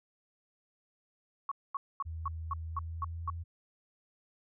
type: tone bursts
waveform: sine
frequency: 1108.7 Hz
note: C#6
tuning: in tune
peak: -31 dBFS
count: 8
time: 1.49-3.3 s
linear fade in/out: 2 ms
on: 25 ms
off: 230 ms
type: tone with pitch glide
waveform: sine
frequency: 81 to 84.05 Hz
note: E2 to E2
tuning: -30 to +34 cents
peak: -37 dBFS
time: 2.05-3.44 s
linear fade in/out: 20 ms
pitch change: +64 cents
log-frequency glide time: 2.65-3.33 s
effects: none